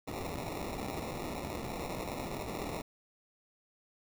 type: noise with sample-and-hold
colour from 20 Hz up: white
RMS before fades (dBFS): -39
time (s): 0.07-2.82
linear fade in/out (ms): 10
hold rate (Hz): 1575
effects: none